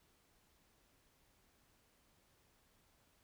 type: silence
effects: pink hiss -73 dBFS RMS until 3.23 s